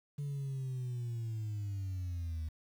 sine linear sweep, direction down, 145.2 to 77 Hz, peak -33 dBFS, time 0.18-2.49 s, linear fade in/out 10 ms, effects tanh soft clip ceiling -34 dBFS + 10-bit

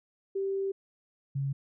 sine tone pair in turn, 390 / 137.89 Hz, G4 / C#3, -9 / -9 cents, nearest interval octave + tritone, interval 1800 cents, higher first, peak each -28 / -28 dBFS, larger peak neither, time 0.35-0.72 / 1.35-1.53 s, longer first, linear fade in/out 10 ms, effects none

